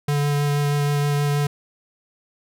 square tone with vibrato, 144.8 Hz, D3, 24 cents flat, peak -19 dBFS, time 0.08-1.47 s, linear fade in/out 5 ms, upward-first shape sine, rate 6.3 Hz, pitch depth 10 cents each way, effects none

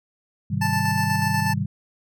sine chord, Ab major seventh, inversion none, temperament just, 103.83 / 129.78 / 155.74 / 194.67 Hz, Ab2 / C3 / Eb3 / G3, 0 / -14 / +2 / -12 cents, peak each -27 dBFS, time 0.5-1.66 s, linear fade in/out 10 ms
25% pulse tone with tremolo, 880 Hz, A5, in tune, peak -18 dBFS, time 0.61-1.54 s, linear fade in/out 10 ms, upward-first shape square, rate 8.2 Hz, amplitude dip 30%
effects none

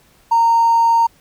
triangle tone with hard clipping, 923 Hz, A#5, 17 cents flat, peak -10 dBFS, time 0.31-1.07 s, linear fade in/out 10 ms, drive 3 dB, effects pink hiss -53 dBFS RMS until 1.2 s

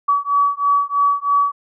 sine beating tone pair, 1138 / 1141.1 Hz, C#6 / C#6, +45 / +50 cents, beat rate 3.1 Hz, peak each -17 dBFS, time 0.08-1.52 s, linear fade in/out 10 ms, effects none

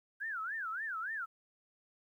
sine tone with vibrato, 1529 Hz, G6, 44 cents flat, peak -36 dBFS, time 0.2-1.26 s, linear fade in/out 20 ms, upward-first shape sine, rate 3.5 Hz, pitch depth 300 cents each way, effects 12-bit

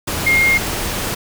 sine tone in noise, 2131 Hz, C7, 31 cents sharp, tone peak -11 dBFS, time 0.26-0.58 s, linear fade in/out 10 ms, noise pink, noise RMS -22 dBFS, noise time 0.07-1.15 s, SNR +8 dB, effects none

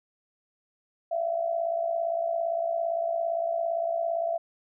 sine tone with amplitude modulation, 671 Hz, E5, 31 cents sharp, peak -22 dBFS, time 1.11-4.38 s, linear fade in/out 10 ms, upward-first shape sine, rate 57.6 Hz, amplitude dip 70%, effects none

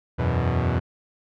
sawtooth chord, E suspended second, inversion none, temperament equal, 82.41 / 92.5 / 123.47 Hz, E2 / F#2 / B2, 0 / 0 / 0 cents, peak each -20 / -22 / -20 dBFS, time 0.18-0.8 s, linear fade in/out 20 ms, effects low-pass 2000 Hz 12 dB/octave

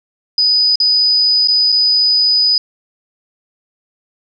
sine tone with dropouts, 4978 Hz, D#8, in tune, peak -9 dBFS, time 0.38-2.58 s, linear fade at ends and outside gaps 2 ms, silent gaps 0.757-0.801 / 1.475-1.483 / 1.72-1.724 s, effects none

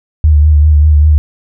sine tone with vibrato, 75.4 Hz, D2, 46 cents sharp, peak -3 dBFS, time 0.24-1.18 s, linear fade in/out 0 ms, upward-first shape triangle, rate 5.1 Hz, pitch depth 54 cents each way, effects none

